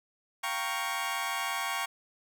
20% pulse chord, G half-diminished seventh, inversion third, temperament equal, 698.5 / 784 / 932.3 / 1108.7 Hz, F5 / G5 / Bb5 / Db6, 0 / 0 / 0 / 0 cents, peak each -35 / -32 / -32 / -29 dBFS, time 0.43-1.86 s, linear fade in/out 10 ms, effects none

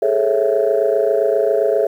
sine chord, A major seventh, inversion third, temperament just, 412.5 / 440 / 550 / 660 Hz, G#4 / A4 / C#5 / E5, -12 / 0 / -14 / +2 cents, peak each -18 dBFS, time 0.02-1.87 s, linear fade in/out 5 ms, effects tanh soft clip ceiling -5 dBFS + 8-bit

